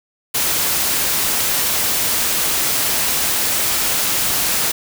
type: noise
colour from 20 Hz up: white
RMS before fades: -18 dBFS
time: 0.34-4.72 s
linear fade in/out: 10 ms
effects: none